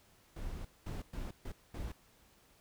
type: noise bursts at uneven times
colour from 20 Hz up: brown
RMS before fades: -41 dBFS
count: 5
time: 0.36-0.65 / 0.86-1.02 / 1.13-1.31 / 1.45-1.52 / 1.74-1.92 s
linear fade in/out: 5 ms
effects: pink hiss -66 dBFS RMS until 2.6 s